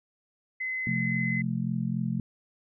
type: tone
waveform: sine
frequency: 2041 Hz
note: C7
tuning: 44 cents flat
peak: -29 dBFS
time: 0.6-1.42 s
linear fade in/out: 10 ms
type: chord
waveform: sine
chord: F major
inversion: second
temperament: just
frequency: 130.96 / 174.61 / 218.3 Hz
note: C3 / F3 / A3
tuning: +2 / 0 / -13 cents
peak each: -31 dBFS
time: 0.87-2.2 s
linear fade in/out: 2 ms
effects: none